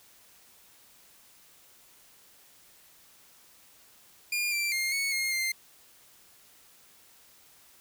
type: tone with pitch steps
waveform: sawtooth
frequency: 2416 / 2353 / 2122 / 2212 / 2137 / 2099 Hz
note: D7 / D7 / C7 / C#7 / C7 / C7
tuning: +48 / +3 / +24 / -4 / +36 / +5 cents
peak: -24 dBFS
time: 4.32-5.52 s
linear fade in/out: 5 ms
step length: 200 ms
effects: white hiss -58 dBFS RMS until 7.8 s